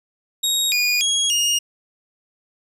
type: tone with pitch steps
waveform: 25% pulse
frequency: 3772 / 2445 / 3304 / 2849 Hz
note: A#7 / D#7 / G#7 / F7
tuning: +20 / -31 / -10 / +34 cents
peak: -13 dBFS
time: 0.43-1.59 s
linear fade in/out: 10 ms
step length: 290 ms
effects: resampled to 32000 Hz